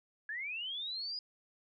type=linear sweep; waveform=sine; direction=up; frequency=1661.2 to 4987 Hz; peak=-37 dBFS; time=0.29-1.19 s; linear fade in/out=2 ms; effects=none